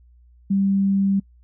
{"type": "tone", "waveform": "sine", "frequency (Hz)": 196.2, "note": "G3", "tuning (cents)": 2, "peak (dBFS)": -16, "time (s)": [0.5, 1.2], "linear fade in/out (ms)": 10, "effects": ["noise-tail reverb RT60 0.1 s tail -26 dB re dry", "added 60 Hz sine -49 dBFS peak until 1.43 s"]}